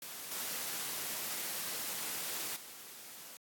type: noise with level steps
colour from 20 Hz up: white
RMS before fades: -45 / -39 / -50 dBFS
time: 0.02-3.37 s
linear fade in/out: 2 ms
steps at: 0.31 / 2.56 s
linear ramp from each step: 5 ms
effects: high-pass 150 Hz 12 dB/octave + AAC 64 kbps